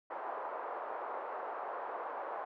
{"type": "band-pass noise", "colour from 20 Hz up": "white", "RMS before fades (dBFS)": -41, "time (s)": [0.1, 2.45], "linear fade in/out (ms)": 10, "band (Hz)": [470, 1100], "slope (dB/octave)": 24, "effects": []}